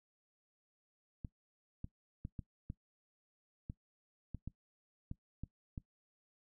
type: clicks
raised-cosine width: 5 ms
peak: -30 dBFS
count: 11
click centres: 1.248 / 1.844 / 2.251 / 2.392 / 2.701 / 3.699 / 4.347 / 4.476 / 5.114 / 5.436 / 5.778 s
effects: noise-tail reverb RT60 0.1 s tail -19 dB re dry